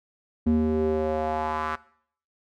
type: tone with band-pass filter sweep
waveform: square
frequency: 77.78 Hz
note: D#2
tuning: in tune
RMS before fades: -25 dBFS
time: 0.46-1.76 s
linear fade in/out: 10 ms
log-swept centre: 230 to 1300 Hz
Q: 2.9
effects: noise-tail reverb RT60 0.6 s tail -20 dB re dry